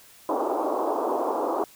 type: band-pass noise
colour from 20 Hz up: pink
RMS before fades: -26 dBFS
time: 0.29-1.64 s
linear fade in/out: 2 ms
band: 300 to 1100 Hz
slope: 48 dB/octave
effects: white hiss -52 dBFS RMS until 1.75 s